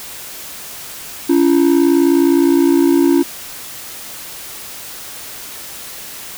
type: ring-modulated tone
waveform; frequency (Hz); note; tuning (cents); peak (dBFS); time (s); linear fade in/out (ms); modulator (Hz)
triangle; 311.1; D#4; 0; -4; 1.29-3.23; 10; 29.8
effects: white hiss -31 dBFS RMS until 6.37 s